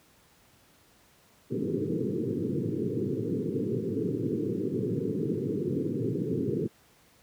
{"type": "band-pass noise", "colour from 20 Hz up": "white", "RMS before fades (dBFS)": -30, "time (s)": [1.5, 6.68], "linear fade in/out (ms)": 20, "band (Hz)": [100, 460], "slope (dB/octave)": 96, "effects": ["pink hiss -61 dBFS RMS until 7.22 s", "high-pass 60 Hz 12 dB/octave"]}